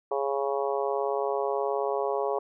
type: harmonic tone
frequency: 138.59 Hz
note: C#3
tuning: in tune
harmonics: 3 / 4 / 5 / 6 / 7 / 8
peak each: -29 / -31 / -33 / -35 / -36 / -37 dBFS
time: 0.11-2.39 s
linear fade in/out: 5 ms
effects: none